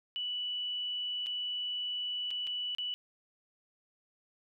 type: tone with dropouts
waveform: sine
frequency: 2960 Hz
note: F#7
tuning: in tune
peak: -33 dBFS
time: 0.16-2.94 s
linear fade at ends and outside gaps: 0 ms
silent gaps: 1.262-1.268 / 2.306-2.311 / 2.469-2.473 / 2.749-2.784 s
effects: none